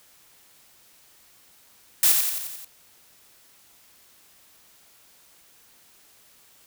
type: noise with echo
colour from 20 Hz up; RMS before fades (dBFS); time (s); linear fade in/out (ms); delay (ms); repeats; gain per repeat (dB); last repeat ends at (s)
blue; -17; 2.03-2.12; 2; 88; 6; -4; 2.648
effects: white hiss -56 dBFS RMS until 6.66 s